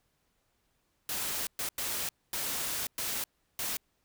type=noise bursts at uneven times; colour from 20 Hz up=white; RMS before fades=-34 dBFS; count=6; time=1.09-1.47 / 1.59-1.69 / 1.78-2.09 / 2.33-2.87 / 2.98-3.24 / 3.59-3.77 s; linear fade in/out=2 ms; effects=pink hiss -75 dBFS RMS until 4.04 s